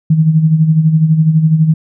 sine tone with tremolo, 158.3 Hz, D#3, 30 cents sharp, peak -4 dBFS, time 0.1-1.74 s, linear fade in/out 5 ms, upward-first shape sine, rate 12 Hz, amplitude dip 60%, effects none

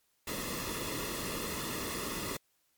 pink noise with comb filter, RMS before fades -37 dBFS, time 0.27-2.37 s, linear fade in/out 5 ms, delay 1.3 ms, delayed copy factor -0.7, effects white hiss -74 dBFS RMS until 2.77 s + MP3 96 kbps

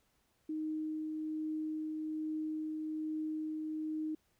sine tone with tremolo, 311.1 Hz, D#4, in tune, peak -34 dBFS, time 0.49-4.15 s, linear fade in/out 5 ms, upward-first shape triangle, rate 1.2 Hz, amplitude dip 25%, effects pink hiss -75 dBFS RMS until 4.39 s

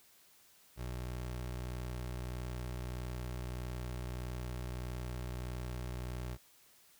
25% pulse tone, 61.6 Hz, B1, 4 cents flat, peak -35 dBFS, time 0.76-6.38 s, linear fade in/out 50 ms, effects white hiss -64 dBFS RMS until 6.99 s

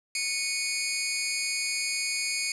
15% pulse tone pair together, 2214 / 2458 Hz, C#7 / D#7, -3 / -22 cents, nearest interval major second, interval 181 cents, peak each -23 / -25 dBFS, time 0.15-2.52 s, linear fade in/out 2 ms, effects resampled to 24000 Hz + 8-bit

